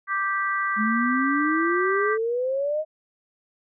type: chord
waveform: sine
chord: G major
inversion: second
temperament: just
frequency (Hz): 1176 / 1568 / 1960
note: D6 / G6 / B6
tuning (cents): +2 / 0 / -14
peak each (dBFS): -25 / -27 / -29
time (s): 0.07-2.18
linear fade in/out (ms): 50
type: exponential sweep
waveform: sine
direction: up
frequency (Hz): 208.5 to 633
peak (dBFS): -22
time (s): 0.76-2.85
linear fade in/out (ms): 50
effects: none